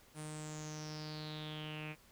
sawtooth tone with low-pass filter sweep, 153.4 Hz, D#3, 24 cents flat, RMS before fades -45 dBFS, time 0.14-1.96 s, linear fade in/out 50 ms, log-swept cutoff 9700 to 2400 Hz, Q 7.5, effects pink hiss -64 dBFS RMS until 2.11 s

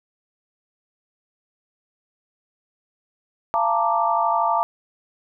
sine chord, Bb major seventh, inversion second, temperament equal with one note detuned, 685.3 / 880 / 932.3 / 1174.7 Hz, F5 / A5 / Bb5 / D6, -33 / 0 / 0 / 0 cents, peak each -23 dBFS, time 3.54-4.63 s, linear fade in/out 0 ms, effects none

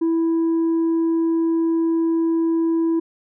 sine tone with tanh clipping, 329.5 Hz, E4, 1 cent flat, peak -17 dBFS, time 0.01-3 s, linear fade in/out 10 ms, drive 2 dB, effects none

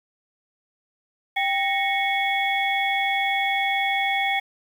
sine tone cluster, 786 / 1865 / 2207 / 3367 Hz, G5 / A#6 / C#7 / G#7, +4 / 0 / -8 / +23 cents, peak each -24 / -29 / -24 / -30 dBFS, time 1.36-4.4 s, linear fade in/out 10 ms, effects 8-bit

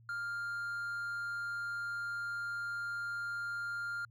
triangle tone with amplitude modulation, 1400 Hz, F6, 4 cents sharp, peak -33 dBFS, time 0.09-4.05 s, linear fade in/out 2 ms, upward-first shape sine, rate 205 Hz, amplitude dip 25%, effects added 115 Hz sine -58 dBFS peak until 4.1 s

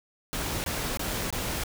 pink noise bursts, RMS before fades -31 dBFS, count 4, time 0.33-1.636 s, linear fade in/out 0 ms, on 310 ms, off 22 ms, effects none

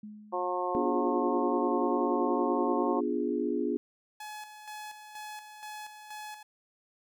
sine tone with exponential decay, 211.2 Hz, G#3, 29 cents sharp, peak -39 dBFS, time 0.03-0.95 s, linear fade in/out 5 ms, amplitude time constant 200 ms
harmonic tone, 179.8 Hz, F#3, 49 cents flat, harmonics 2 / 3 / 4 / 5 / 6, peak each -35 / -35 / -35 / -35 / -35 dBFS, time 0.32-3.01 s, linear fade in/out 20 ms
sine chord, B diminished seventh, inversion none, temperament equal, 246.9 / 293.7 / 349.2 / 415.3 Hz, B3 / D4 / F4 / Ab4, 0 / 0 / 0 / 0 cents, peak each -33 dBFS, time 0.75-3.77 s, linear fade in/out 0 ms
sawtooth tone with tremolo, 849 Hz, G#5, 38 cents sharp, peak -36 dBFS, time 4.2-6.43 s, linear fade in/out 5 ms, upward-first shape square, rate 2.1 Hz, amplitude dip 55%
effects none

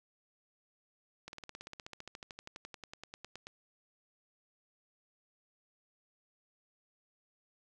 slowing click train, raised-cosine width 0.2 ms, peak -28 dBFS, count 29, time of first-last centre 1.28-3.469 s, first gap 51 ms, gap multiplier 1.03, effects none

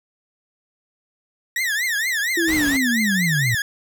40% pulse tone with vibrato, 1857 Hz, A#6, 7 cents flat, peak -19 dBFS, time 1.56-3.62 s, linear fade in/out 2 ms, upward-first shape triangle, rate 4.3 Hz, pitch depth 250 cents each way
sine linear sweep, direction down, 346.1 to 111.9 Hz, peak -19 dBFS, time 2.37-3.55 s, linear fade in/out 5 ms
pink noise, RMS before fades -30 dBFS, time 2.47-2.78 s, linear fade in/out 20 ms
effects none

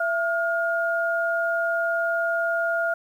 sine tone pair together, 670 / 1419.7 Hz, E5 / F6, +28 / +28 cents, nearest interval octave + minor second, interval 1300 cents, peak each -24 dBFS, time 0-2.94 s, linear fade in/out 5 ms, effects 9-bit

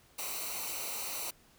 white noise with comb filter, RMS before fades -38 dBFS, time 0.18-1.31 s, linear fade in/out 10 ms, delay 0.59 ms, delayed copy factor -0.75, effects pink hiss -63 dBFS RMS until 1.58 s

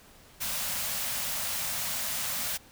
white band-stop noise, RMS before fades -32 dBFS, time 0.4-2.58 s, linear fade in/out 20 ms, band 260 to 510 Hz, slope 96 dB/octave, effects pink hiss -55 dBFS RMS until 2.71 s

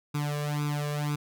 sawtooth tone with flanger, 147.3 Hz, D3, 6 cents sharp, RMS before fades -30 dBFS, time 0.14-1.16 s, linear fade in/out 10 ms, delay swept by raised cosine 0.81 to 1.79 ms, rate 2 Hz, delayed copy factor +0.9, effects none

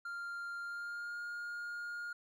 triangle tone with pitch glide, 1395 to 1420.2 Hz, F6 to F6, -2 to +29 cents, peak -38 dBFS, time 0.05-2.13 s, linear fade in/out 5 ms, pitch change +31 cents, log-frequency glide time 0.62-1.19 s, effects none

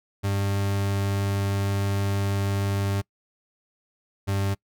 40% pulse tone pair in turn, 99.3 / 98.5 Hz, G2 / G2, +23 / +9 cents, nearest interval unison, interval 14 cents, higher first, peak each -22 dBFS, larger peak neither, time 0.23-3.02 / 4.27-4.55 s, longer first, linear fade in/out 20 ms, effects noise-tail reverb RT60 0.1 s tail -25 dB re dry

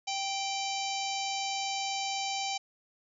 harmonic tone with a mistuned harmonic, 784 Hz, G5, in tune, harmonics 1 / 3 / 4 / 5 / 6 / 7 / 8 / 9, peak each -34 / -39 / -40 / -41 / -42 / -42 / -43 / -44 dBFS, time 0.07-2.58 s, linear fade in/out 10 ms, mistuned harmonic 4, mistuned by -40 cents, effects none

